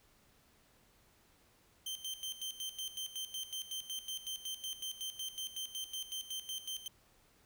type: tone with tremolo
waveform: sawtooth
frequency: 3120 Hz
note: G7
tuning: 9 cents flat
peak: -35 dBFS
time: 1.86-6.88 s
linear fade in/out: 5 ms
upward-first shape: square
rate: 5.4 Hz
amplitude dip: 75%
effects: pink hiss -68 dBFS RMS until 7.45 s